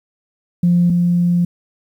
sine tone pair in turn, 174.61 / 174.61 Hz, F3 / F3, 0 / 0 cents, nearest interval unison, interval 0 cents, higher neither, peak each -9 / -11 dBFS, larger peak first, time 0.63-0.9 / 0.9-1.45 s, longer second, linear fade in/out 5 ms, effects tanh soft clip ceiling -5 dBFS + 8-bit

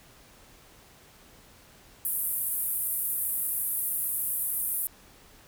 white band-pass noise, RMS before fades -30 dBFS, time 2.05-4.87 s, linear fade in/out 0 ms, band 9800 to 15000 Hz, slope 48 dB/octave, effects pink hiss -55 dBFS RMS until 5.47 s

